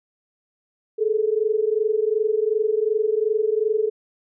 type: tone pair together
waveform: sine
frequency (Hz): 421.7 / 444.4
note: G#4 / A4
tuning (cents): +26 / +17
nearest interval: minor second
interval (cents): 91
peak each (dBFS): -21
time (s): 0.98-3.9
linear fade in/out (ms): 20
effects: none